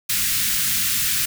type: band-stop noise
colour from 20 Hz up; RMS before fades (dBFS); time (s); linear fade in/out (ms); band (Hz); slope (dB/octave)
white; -21; 0.09-1.26; 10; 230 to 1500; 24
effects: none